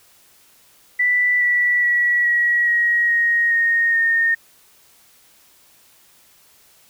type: tone with pitch steps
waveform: sine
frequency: 1975.5 / 1955.1 / 1934.8 / 1914.8 / 1895 / 1875.4 / 1856 / 1836.8 Hz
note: B6 / B6 / B6 / A#6 / A#6 / A#6 / A#6 / A#6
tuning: 0 / -18 / -36 / +46 / +28 / +10 / -8 / -26 cents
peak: -14 dBFS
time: 0.99-4.35 s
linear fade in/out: 10 ms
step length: 420 ms
effects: white hiss -53 dBFS RMS until 6.89 s